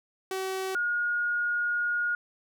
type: tone pair in turn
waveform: sawtooth / sine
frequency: 380 / 1434.7 Hz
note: F#4 / F6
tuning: +46 / +46 cents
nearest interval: octave + major seventh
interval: 2300 cents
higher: second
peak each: -26 / -25 dBFS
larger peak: second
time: 0.31-0.75 / 0.75-2.15 s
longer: second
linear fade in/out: 2 ms
effects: none